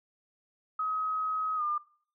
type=tone with pitch glide; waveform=sine; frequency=1269 to 1201.9 Hz; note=D#6 to D6; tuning=+34 to +40 cents; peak=-28 dBFS; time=0.79-1.78 s; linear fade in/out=5 ms; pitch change=-94 cents; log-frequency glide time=1.56-1.63 s; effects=noise-tail reverb RT60 0.5 s tail -20 dB re dry